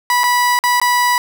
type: tone with dropouts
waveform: 30% pulse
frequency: 980 Hz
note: B5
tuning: 14 cents flat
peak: -9 dBFS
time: 0.1-1.18 s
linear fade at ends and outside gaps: 1 ms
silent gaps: 0.235-0.239 / 0.59-0.638 / 0.8-0.815 s
effects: 7-bit